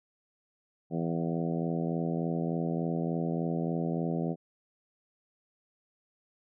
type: harmonic tone with a mistuned harmonic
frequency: 83.4 Hz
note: E2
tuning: 21 cents sharp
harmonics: 2 / 3 / 4 / 5 / 6 / 7 / 8 / 9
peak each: -31 / -35 / -37 / -39 / -41 / -42 / -43 / -44 dBFS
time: 0.9-4.36 s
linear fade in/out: 50 ms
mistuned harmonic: 9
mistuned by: -26 cents
effects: none